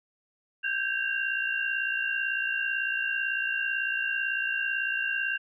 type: tone cluster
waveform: sine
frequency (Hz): 1560 / 1618 / 2765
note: G6 / G#6 / F7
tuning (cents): -9 / -46 / -18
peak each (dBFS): -30 / -32 / -31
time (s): 0.63-5.38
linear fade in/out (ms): 20
effects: none